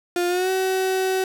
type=tone with pitch glide; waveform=35% pulse; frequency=352.1 to 377.4 Hz; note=F4 to F#4; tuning=+14 to +34 cents; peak=-18 dBFS; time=0.16-1.24 s; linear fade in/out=2 ms; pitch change=+120 cents; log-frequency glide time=0.28-0.5 s; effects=none